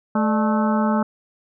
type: harmonic tone with a mistuned harmonic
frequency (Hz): 216.9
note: A3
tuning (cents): -25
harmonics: 1 / 2 / 3 / 4 / 5 / 6 / 7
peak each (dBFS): -18 / -31 / -26 / -26 / -30 / -28 / -35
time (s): 0.15-1.03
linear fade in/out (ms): 5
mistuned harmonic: 3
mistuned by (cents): -140
effects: none